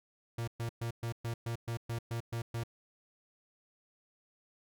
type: tone bursts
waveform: 45% pulse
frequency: 116.54 Hz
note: A#2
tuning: in tune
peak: -34 dBFS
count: 11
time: 0.38-2.636 s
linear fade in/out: 5 ms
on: 96 ms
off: 120 ms
effects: none